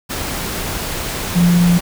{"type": "tone in noise", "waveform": "sine", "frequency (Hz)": 174.61, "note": "F3", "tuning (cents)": 0, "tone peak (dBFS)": -9, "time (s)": [1.35, 1.79], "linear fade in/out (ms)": 20, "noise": "pink", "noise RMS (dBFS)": -23, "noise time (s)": [0.09, 1.81], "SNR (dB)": 11, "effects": []}